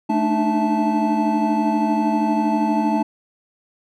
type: tone cluster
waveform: triangle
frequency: 218.1 / 293.8 / 306.4 / 659 / 873 Hz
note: A3 / D4 / D#4 / E5 / A5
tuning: -15 / +1 / -27 / -1 / -14 cents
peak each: -19 / -23 / -21 / -26 / -20 dBFS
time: 0.09-3.03 s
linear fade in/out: 10 ms
effects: none